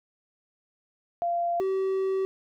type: tone pair in turn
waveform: sine / triangle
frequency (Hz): 690 / 383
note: F5 / G4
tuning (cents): -21 / -40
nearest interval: minor seventh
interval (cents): 1019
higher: first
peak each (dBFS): -24 / -22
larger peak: second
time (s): 1.22-1.6 / 1.6-2.25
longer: second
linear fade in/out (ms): 0
effects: none